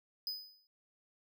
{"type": "tone with exponential decay", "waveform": "square", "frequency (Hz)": 5000, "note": "D#8", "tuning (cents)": 8, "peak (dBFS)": -34, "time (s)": [0.27, 0.67], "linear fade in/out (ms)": 1, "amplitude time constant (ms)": 86, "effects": []}